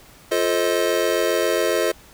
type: chord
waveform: square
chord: F dominant seventh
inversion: none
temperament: just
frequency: 349.2 / 436.5 / 523.8 / 628.6 Hz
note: F4 / A4 / C5 / Eb5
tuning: 0 / -14 / +2 / +18 cents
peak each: -25 / -24 / -25 / -24 dBFS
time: 0.31-1.92 s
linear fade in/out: 10 ms
effects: pink hiss -48 dBFS RMS until 2.13 s